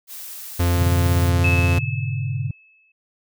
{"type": "noise", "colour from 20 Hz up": "blue", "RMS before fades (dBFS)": -35, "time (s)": [0.07, 1.32], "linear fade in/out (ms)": 50}
{"type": "tone", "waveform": "45% pulse", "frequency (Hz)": 87.2, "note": "F2", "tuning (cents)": -2, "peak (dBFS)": -16, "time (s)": [0.59, 1.79], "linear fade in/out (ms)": 10}
{"type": "chord", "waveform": "sine", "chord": "G# diminished", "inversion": "none", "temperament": "equal with one note detuned", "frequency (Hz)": [103.83, 123.47, 144.14], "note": ["G#2", "B2", "D3"], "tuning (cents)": [0, 0, -32], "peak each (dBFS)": -26, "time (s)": [0.77, 2.51], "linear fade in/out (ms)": 5}
{"type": "tone with exponential decay", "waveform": "sine", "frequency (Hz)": 2600, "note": "E7", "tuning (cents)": -24, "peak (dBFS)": -18, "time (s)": [1.44, 2.92], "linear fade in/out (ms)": 5, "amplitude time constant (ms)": 320}
{"effects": []}